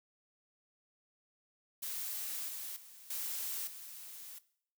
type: noise with level steps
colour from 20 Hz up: blue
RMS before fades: -40 / -43 / -55 / -39 / -49 dBFS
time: 1.82-4.39 s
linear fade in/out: 10 ms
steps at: 2.48 / 2.76 / 3.1 / 3.67 s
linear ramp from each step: 5 ms
effects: noise-tail reverb RT60 0.6 s tail -18 dB re dry